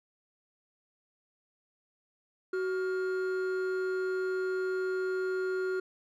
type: tone pair together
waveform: triangle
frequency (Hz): 374 / 1412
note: F#4 / F6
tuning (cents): +19 / +19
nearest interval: octave + major seventh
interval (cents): 2300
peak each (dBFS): -27 / -36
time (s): 2.53-5.8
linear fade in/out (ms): 5
effects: tanh soft clip ceiling -21 dBFS